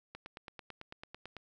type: click train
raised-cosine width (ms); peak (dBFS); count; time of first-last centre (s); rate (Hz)
0.3; -29; 12; 0.15-1.367; 9.04
effects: none